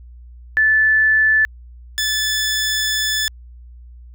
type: tone pair in turn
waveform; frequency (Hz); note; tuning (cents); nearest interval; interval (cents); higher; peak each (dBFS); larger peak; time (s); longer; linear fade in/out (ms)
sine / 15% pulse; 1747 / 1737.7; A6 / A6; -13 / -22; unison; 9; first; -11; neither; 0.57-1.45 / 1.98-3.28; second; 0
effects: added 60 Hz sine -37 dBFS peak until 4.14 s